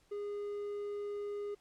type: tone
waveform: triangle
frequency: 410.2 Hz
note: G#4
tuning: 21 cents flat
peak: -35 dBFS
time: 0.11-1.55 s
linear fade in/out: 10 ms
effects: pink hiss -70 dBFS RMS until 1.6 s + low-pass 10000 Hz 12 dB/octave